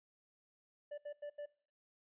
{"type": "tone bursts at uneven times", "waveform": "triangle", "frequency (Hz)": 585, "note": "D5", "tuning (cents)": -7, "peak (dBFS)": -40, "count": 4, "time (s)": [[0.91, 0.98], [1.05, 1.13], [1.22, 1.3], [1.38, 1.46]], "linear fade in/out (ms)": 10, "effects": ["noise-tail reverb RT60 0.5 s tail -21 dB re dry", "resampled to 8000 Hz"]}